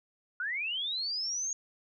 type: linear sweep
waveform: sine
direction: up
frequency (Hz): 1406 to 6645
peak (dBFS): -31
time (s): 0.4-1.53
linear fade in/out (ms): 2
effects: none